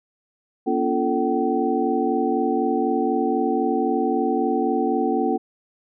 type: tone cluster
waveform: sine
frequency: 239.6 / 283.5 / 347.8 / 439.7 / 763 Hz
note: A#3 / C#4 / F4 / A4 / G5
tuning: +48 / +39 / -7 / -1 / -47 cents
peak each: -25 dBFS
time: 0.66-5.38 s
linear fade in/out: 20 ms
effects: none